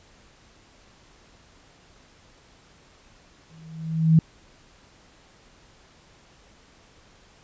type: tone with exponential growth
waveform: sine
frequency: 160.7 Hz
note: E3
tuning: 44 cents flat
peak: -10 dBFS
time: 3.5-4.19 s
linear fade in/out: 2 ms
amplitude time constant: 150 ms
effects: pink hiss -55 dBFS RMS until 7.43 s + resampled to 16000 Hz